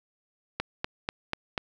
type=click train; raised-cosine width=0.3 ms; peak=-12 dBFS; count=5; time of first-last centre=0.6-1.578 s; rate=4.09 Hz; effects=none